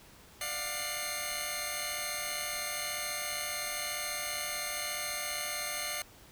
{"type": "tone cluster", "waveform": "10% pulse", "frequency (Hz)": [594, 705, 743, 2081, 2156], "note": ["D5", "F5", "F#5", "C7", "C#7"], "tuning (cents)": [20, 16, 7, -10, -49], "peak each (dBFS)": [-32, -34, -38, -30, -30], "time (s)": [0.41, 6.02], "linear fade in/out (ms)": 2, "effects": ["pink hiss -56 dBFS RMS until 6.31 s"]}